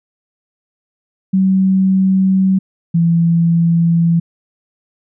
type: tone pair in turn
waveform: sine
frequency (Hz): 190 / 168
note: F#3 / E3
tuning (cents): +46 / +33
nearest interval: major second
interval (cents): 213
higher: first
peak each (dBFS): -9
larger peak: neither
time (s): 1.33-2.59 / 2.94-4.2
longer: neither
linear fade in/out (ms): 10
effects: none